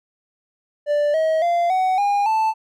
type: tone with pitch steps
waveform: triangle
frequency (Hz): 587.3 / 636.8 / 690.4 / 748.5 / 811.6 / 880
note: D5 / D#5 / F5 / F#5 / G#5 / A5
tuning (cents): 0 / +40 / -20 / +20 / -40 / 0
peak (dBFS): -14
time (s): 0.86-2.54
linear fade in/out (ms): 50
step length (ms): 280
effects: none